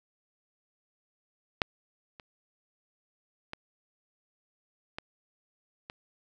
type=clicks; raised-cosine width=0.3 ms; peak=-8 / -30 / -21 / -20 / -24 dBFS; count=5; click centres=1.618 / 2.198 / 3.534 / 4.985 / 5.899 s; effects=none